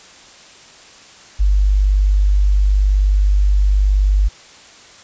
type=tone; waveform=sine; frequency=49.52 Hz; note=G1; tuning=18 cents sharp; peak=-10 dBFS; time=1.39-4.29 s; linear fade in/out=20 ms; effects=white hiss -42 dBFS RMS until 5.03 s + resampled to 16000 Hz